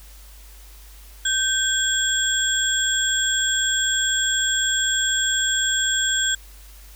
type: tone cluster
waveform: sine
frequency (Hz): 1557 / 3344 / 7560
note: G6 / G#7 / A#8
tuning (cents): -12 / +11 / +23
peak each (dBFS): -23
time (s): 1.25-6.35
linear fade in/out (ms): 5
effects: added 50 Hz sine -42 dBFS peak until 6.95 s + white hiss -49 dBFS RMS until 6.95 s